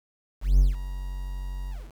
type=tone with ADSR envelope; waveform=triangle; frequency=46.25 Hz; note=F#1; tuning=in tune; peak=-11 dBFS; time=0.41-1.93 s; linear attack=180 ms; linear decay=160 ms; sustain=-17 dB; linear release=220 ms; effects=8-bit